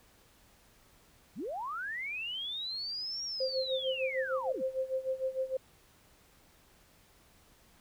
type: linear two-way sweep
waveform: sine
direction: up then down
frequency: 135.4 to 5650 to 135.4 Hz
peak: -35 dBFS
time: 1.35-4.63 s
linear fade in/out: 50 ms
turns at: 3.24 s
type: tone with tremolo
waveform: sine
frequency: 524 Hz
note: C5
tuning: 2 cents sharp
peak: -28 dBFS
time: 3.4-5.57 s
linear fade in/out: 5 ms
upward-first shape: sine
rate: 6.6 Hz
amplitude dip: 85%
effects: pink hiss -63 dBFS RMS until 7.8 s